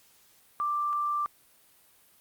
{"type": "tone pair in turn", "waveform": "sine", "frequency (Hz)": [1179, 1179], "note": ["D6", "D6"], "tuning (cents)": [6, 6], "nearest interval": "unison", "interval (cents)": 0, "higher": "neither", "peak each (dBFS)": -26, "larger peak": "neither", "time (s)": [[0.6, 0.93], [0.93, 1.26]], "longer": "neither", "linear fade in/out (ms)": 0, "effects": ["white hiss -61 dBFS RMS until 2.2 s", "Opus 48 kbps"]}